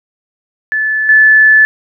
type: tone with level steps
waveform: sine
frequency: 1738 Hz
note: A6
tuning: 22 cents flat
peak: -11 / -3 dBFS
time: 0.72-1.65 s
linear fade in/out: 0 ms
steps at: 1.09 s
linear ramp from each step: 2 ms
effects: none